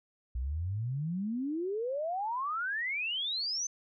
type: exponential sweep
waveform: sine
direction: up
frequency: 58.4 to 6272 Hz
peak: -31 dBFS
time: 0.35-3.67 s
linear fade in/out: 5 ms
effects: none